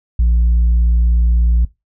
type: tone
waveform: sine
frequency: 58.27 Hz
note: A#1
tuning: in tune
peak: -7 dBFS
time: 0.19-1.65 s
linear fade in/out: 5 ms
effects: noise-tail reverb RT60 0.2 s tail -21 dB re dry + tanh soft clip ceiling -8 dBFS